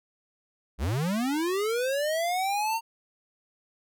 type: linear sweep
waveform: square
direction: up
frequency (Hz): 53 to 925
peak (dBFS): -26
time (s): 0.78-2.81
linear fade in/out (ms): 50
effects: none